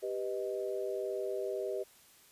sine chord, G augmented, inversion none, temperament equal, 392 / 493.9 / 622.3 Hz, G4 / B4 / D#5, 0 / 0 / 0 cents, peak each -36 / -39 / -39 dBFS, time 0.02-1.84 s, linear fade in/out 20 ms, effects white hiss -61 dBFS RMS until 2.31 s + resampled to 32000 Hz

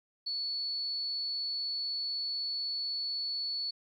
sine tone, 4428 Hz, C#8, 3 cents flat, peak -32 dBFS, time 0.26-3.71 s, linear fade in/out 10 ms, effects 12-bit

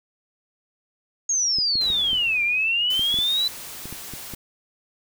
sine exponential two-way sweep, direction down then up, 6645 to 2349 to 4024 Hz, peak -19 dBFS, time 1.29-3.48 s, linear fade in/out 5 ms, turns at 2.43 s
clicks, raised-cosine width 3 ms, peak -23 dBFS, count 11, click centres 1.586 / 1.755 / 1.902 / 2.131 / 2.994 / 3.142 / 3.188 / 3.856 / 3.926 / 4.137 / 4.337 s
pink noise with exponential decay, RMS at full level -38 dBFS, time 1.81-4.16 s, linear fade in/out 1 ms, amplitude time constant 510 ms
white noise, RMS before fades -37 dBFS, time 2.9-4.35 s, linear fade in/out 5 ms
effects none

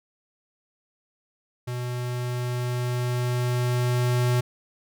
square tone with level ramp, 123.3 Hz, B2, 2 cents flat, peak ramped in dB -29 to -20 dBFS, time 1.67-4.41 s, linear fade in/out 10 ms, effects none

